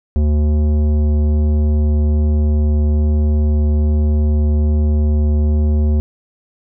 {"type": "tone with tanh clipping", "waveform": "triangle", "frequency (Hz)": 75.1, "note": "D2", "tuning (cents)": 39, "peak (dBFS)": -13, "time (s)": [0.16, 6], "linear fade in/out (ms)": 0, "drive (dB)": 17, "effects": []}